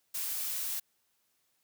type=noise; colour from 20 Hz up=blue; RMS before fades=-35 dBFS; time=0.14-0.8 s; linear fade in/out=10 ms; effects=white hiss -75 dBFS RMS until 1.63 s + high-pass 60 Hz 12 dB/octave